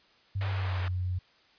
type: tone with pitch glide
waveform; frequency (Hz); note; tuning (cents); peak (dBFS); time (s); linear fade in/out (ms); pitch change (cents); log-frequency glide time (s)
sine; 98 to 90.91; G2 to F#2; 0 to -30; -28; 0.35-1.19; 10; -130; 0.46-0.81
type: band-pass noise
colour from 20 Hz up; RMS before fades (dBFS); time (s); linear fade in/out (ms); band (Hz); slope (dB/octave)
pink; -41; 0.41-0.88; 0; 670 to 2700; 12
effects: white hiss -62 dBFS RMS until 1.58 s + resampled to 11025 Hz